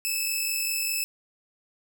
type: tone pair together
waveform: 10% pulse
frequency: 2592 / 2637 Hz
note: E7 / E7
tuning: -30 / 0 cents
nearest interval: unison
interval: 30 cents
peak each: -20 dBFS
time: 0.05-1.04 s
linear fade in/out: 0 ms
effects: none